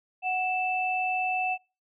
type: tone pair together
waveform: sine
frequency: 742 / 2644 Hz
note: F#5 / E7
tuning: +5 / +5 cents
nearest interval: octave + minor seventh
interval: 2200 cents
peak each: -27 / -29 dBFS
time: 0.22-1.58 s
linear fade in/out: 50 ms
effects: noise-tail reverb RT60 0.3 s tail -24 dB re dry